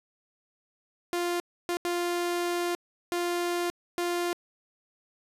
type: tone bursts at uneven times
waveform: sawtooth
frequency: 349.2 Hz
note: F4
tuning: in tune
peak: -23 dBFS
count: 5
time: 1.13-1.4 / 1.69-1.77 / 1.85-2.75 / 3.12-3.7 / 3.98-4.33 s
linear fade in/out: 0 ms
effects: resampled to 32000 Hz